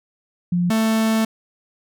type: tone pair in turn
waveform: sine / 45% pulse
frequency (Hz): 175.9 / 221.6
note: F3 / A3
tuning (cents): +13 / +13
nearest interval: major third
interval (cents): 400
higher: second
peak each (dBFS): -16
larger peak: neither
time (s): 0.52-0.7 / 0.7-1.25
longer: second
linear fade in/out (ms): 5
effects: none